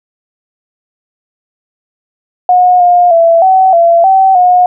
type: tone with pitch steps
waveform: sine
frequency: 724 / 709 / 668 / 757 / 678 / 767 / 722 Hz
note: F#5 / F5 / E5 / F#5 / E5 / G5 / F#5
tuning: -38 / +26 / +23 / +39 / +49 / -38 / -43 cents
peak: -3 dBFS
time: 2.49-4.66 s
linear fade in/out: 2 ms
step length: 310 ms
effects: none

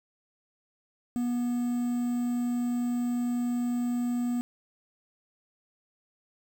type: tone with quantisation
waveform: triangle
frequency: 242.7 Hz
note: B3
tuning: 30 cents flat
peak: -24 dBFS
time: 1.16-4.41 s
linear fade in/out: 0 ms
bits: 8
effects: none

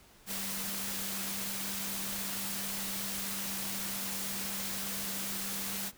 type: tone in noise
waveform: sine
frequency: 196 Hz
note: G3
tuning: in tune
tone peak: -44 dBFS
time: 0.26-5.92 s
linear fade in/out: 50 ms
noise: white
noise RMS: -37 dBFS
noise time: 0.26-5.92 s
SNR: -10 dB
effects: pink hiss -59 dBFS RMS until 5.97 s

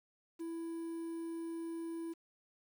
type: tone with quantisation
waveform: triangle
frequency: 331.7 Hz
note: E4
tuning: 11 cents sharp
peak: -37 dBFS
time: 0.39-2.14 s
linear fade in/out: 20 ms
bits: 10
effects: none

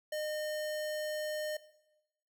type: tone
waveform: square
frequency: 610 Hz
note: D#5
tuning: 34 cents flat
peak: -35 dBFS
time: 0.12-1.57 s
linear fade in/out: 5 ms
effects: noise-tail reverb RT60 0.9 s tail -17 dB re dry

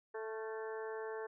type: harmonic tone with a mistuned harmonic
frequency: 220 Hz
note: A3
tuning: in tune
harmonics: 2 / 3 / 4 / 5 / 6 / 7 / 8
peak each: -41 / -52 / -49 / -53 / -58 / -53 / -53 dBFS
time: 0.14-1.27 s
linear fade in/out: 10 ms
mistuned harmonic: 6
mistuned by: +66 cents
effects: none

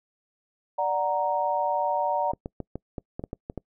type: chord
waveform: sine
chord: D augmented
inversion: none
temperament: equal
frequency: 587.3 / 740 / 932.3 Hz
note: D5 / F#5 / A#5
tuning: 0 / 0 / 0 cents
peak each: -28 / -28 / -26 dBFS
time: 0.78-2.32 s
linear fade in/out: 10 ms
type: clicks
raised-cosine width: 2 ms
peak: -19 dBFS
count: 10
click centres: 2.335 / 2.459 / 2.603 / 2.756 / 2.982 / 3.195 / 3.239 / 3.331 / 3.499 / 3.577 s
effects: noise-tail reverb RT60 0.1 s tail -26 dB re dry

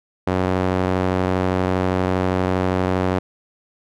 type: tone with band-pass filter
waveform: sawtooth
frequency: 92.5 Hz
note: F#2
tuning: in tune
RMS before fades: -20 dBFS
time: 0.27-3.19 s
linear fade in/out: 5 ms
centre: 570 Hz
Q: 0.56
effects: none

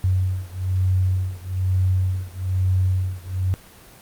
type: beating tone pair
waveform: sine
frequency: 92.5 / 93.6 Hz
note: F#2 / F#2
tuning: 0 / +20 cents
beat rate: 1.1 Hz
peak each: -21 / -22 dBFS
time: 0.04-3.54 s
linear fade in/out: 0 ms
effects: pink hiss -46 dBFS RMS until 4.01 s + Opus 24 kbps

